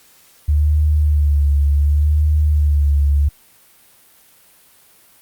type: tone with vibrato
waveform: sine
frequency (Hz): 73.6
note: D2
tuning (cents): +4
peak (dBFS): -11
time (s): 0.48-3.29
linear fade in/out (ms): 10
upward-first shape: sine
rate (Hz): 0.68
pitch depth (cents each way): 53
effects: white hiss -50 dBFS RMS until 5.21 s + Opus 48 kbps